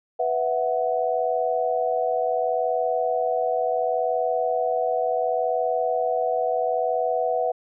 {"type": "chord", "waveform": "sine", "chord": "B suspended fourth", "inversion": "none", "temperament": "equal", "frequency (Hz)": [493.9, 659.3, 740], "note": ["B4", "E5", "F#5"], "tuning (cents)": [0, 0, 0], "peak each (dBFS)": [-25, -25, -25], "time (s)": [0.19, 7.52], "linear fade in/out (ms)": 10, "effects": []}